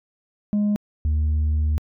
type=tone pair in turn; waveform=sine; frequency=207.2 / 76.39 Hz; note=G#3 / D#2; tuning=-4 / -31 cents; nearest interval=octave + perfect fourth; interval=1727 cents; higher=first; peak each=-15 dBFS; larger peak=neither; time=0.53-0.76 / 1.05-1.78 s; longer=second; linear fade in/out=0 ms; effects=tanh soft clip ceiling -17 dBFS